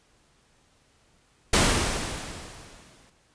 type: noise with exponential decay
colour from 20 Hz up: pink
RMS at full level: -18 dBFS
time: 1.53-3.1 s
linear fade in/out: 5 ms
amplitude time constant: 340 ms
effects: pink hiss -63 dBFS RMS until 3.34 s + resampled to 22050 Hz